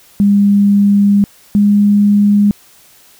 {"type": "tone pair in turn", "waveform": "sine", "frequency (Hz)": [201.9, 204.7], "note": ["G#3", "G#3"], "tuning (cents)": [-49, -25], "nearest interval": "unison", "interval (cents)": 24, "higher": "second", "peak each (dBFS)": -6, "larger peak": "neither", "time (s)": [[0.2, 1.24], [1.55, 2.51]], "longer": "first", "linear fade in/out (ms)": 0, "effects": ["white hiss -45 dBFS RMS until 3.19 s"]}